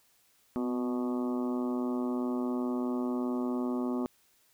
harmonic tone with a mistuned harmonic, 122.9 Hz, B2, 8 cents flat, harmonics 2 / 3 / 4 / 5 / 6 / 7 / 8 / 9 / 10, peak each -30 / -36 / -45 / -43 / -49 / -46 / -52 / -46 / -50 dBFS, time 0.56-4.06 s, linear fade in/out 0 ms, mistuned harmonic 2, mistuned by +34 cents, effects white hiss -67 dBFS RMS until 4.53 s

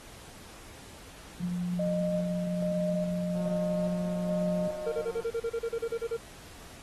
sine tone with pitch glide, 177.2 to 178.23 Hz, F3 to F3, +25 to +35 cents, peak -29 dBFS, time 1.4-4.68 s, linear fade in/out 5 ms, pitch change +10 cents, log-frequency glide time 3.46-3.9 s
sine tone with tremolo, 613 Hz, D#5, 26 cents flat, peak -29 dBFS, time 1.79-5.05 s, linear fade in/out 5 ms, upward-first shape square, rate 1.2 Hz, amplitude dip 45%
click train, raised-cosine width 1 ms, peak -35 dBFS, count 339, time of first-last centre 3.35-5.228 s, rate 180 Hz
triangle tone bursts, 461.3 Hz, A#4, 18 cents flat, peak -26 dBFS, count 14, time 4.86-6.17 s, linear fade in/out 10 ms, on 62 ms, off 34 ms
effects pink hiss -50 dBFS RMS until 6.82 s + AAC 32 kbps

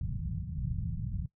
white low-pass noise, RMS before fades -35 dBFS, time 0.01-1.26 s, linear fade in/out 2 ms, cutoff 170 Hz, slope 48 dB/octave, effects noise-tail reverb RT60 0.1 s tail -17 dB re dry

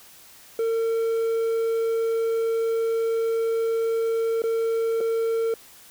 triangle tone with dropouts, 454.4 Hz, A#4, 44 cents flat, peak -19 dBFS, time 0.59-5.54 s, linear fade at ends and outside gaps 2 ms, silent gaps 4.42-4.438 / 5.006-5.01 s, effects white hiss -49 dBFS RMS until 5.9 s

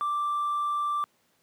triangle tone with hard clipping, 1174.7 Hz, D6, in tune, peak -25 dBFS, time 0.01-1.04 s, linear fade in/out 0 ms, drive 2 dB, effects pink hiss -68 dBFS RMS until 1.42 s + high-pass 150 Hz 12 dB/octave

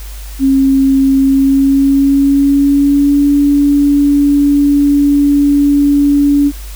sine tone with pitch glide, 270 to 286.1 Hz, C#4 to D4, -45 to -45 cents, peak -6 dBFS, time 0.39-6.52 s, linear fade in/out 50 ms, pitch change +100 cents, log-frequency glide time 1.18-3.26 s, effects added 50 Hz sine -24 dBFS peak until 6.75 s + white hiss -35 dBFS RMS until 6.75 s

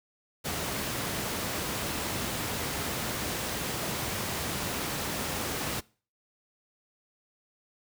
pink noise, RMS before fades -32 dBFS, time 0.44-5.81 s, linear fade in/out 20 ms, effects noise-tail reverb RT60 0.4 s tail -23 dB re dry + high-pass 80 Hz 12 dB/octave

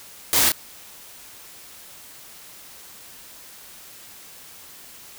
white noise with echo, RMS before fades -19 dBFS, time 0.33-0.49 s, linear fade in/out 0 ms, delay 29 ms, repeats 1, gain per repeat -3 dB, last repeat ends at 0.519 s, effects white hiss -44 dBFS RMS until 5.18 s

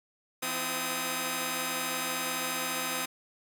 5% pulse tone cluster, 170.1 / 258.1 / 326.2 / 1253 Hz, F3 / C4 / E4 / D#6, -45 / -23 / -18 / +12 cents, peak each -29 / -23 / -29 / -22 dBFS, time 0.42-3.06 s, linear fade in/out 10 ms, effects none

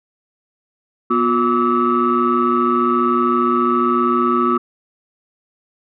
sine tone cluster, 243.6 / 357.5 / 1156 / 1291 Hz, B3 / F4 / D6 / E6, -24 / +41 / -28 / -37 cents, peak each -18 dBFS, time 1.1-4.58 s, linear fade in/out 10 ms, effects tanh soft clip ceiling -6 dBFS

